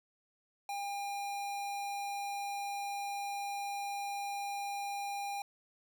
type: tone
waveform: square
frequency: 804 Hz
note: G5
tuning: 44 cents sharp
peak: -37 dBFS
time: 0.69-5.42 s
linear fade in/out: 2 ms
effects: none